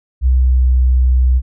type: tone with pitch glide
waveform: sine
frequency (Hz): 63.8 to 63.21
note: C2 to B1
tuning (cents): -43 to +41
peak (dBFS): -8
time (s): 0.21-1.42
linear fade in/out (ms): 50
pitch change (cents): -16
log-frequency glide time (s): 0.37-0.64
effects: none